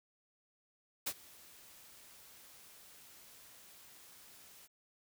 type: noise with ADSR envelope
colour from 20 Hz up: white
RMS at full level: -35 dBFS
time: 1.06-4.68 s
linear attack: 12 ms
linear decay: 58 ms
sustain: -23 dB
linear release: 31 ms
effects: none